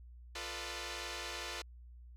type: chord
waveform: 5% pulse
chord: B half-diminished seventh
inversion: second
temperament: equal with one note detuned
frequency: 349.2 / 440 / 493.9 / 596.9 Hz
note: F4 / A4 / B4 / D5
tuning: 0 / 0 / 0 / +28 cents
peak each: -34 / -35 / -34 / -36 dBFS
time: 0.35-1.62 s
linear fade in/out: 5 ms
effects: added 60 Hz sine -51 dBFS peak until 2.16 s + low-pass 10000 Hz 12 dB/octave